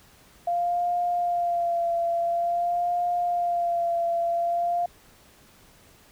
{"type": "tone with vibrato", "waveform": "sine", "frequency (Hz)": 693, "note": "F5", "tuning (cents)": -14, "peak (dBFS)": -22, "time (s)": [0.47, 4.86], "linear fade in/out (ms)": 5, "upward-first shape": "sine", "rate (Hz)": 0.48, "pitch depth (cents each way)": 29, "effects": ["pink hiss -55 dBFS RMS until 6.11 s"]}